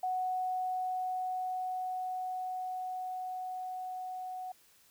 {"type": "tone with level ramp", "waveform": "sine", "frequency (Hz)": 740, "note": "F#5", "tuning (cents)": 0, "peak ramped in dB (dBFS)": [-30, -38], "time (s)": [0.03, 4.52], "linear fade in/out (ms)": 5, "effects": ["white hiss -64 dBFS RMS until 4.9 s"]}